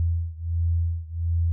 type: beating tone pair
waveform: sine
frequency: 83.5 / 84.9 Hz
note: E2 / F2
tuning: +23 / -48 cents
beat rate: 1.4 Hz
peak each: -24 / -26 dBFS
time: 0-1.52 s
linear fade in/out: 0 ms
effects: none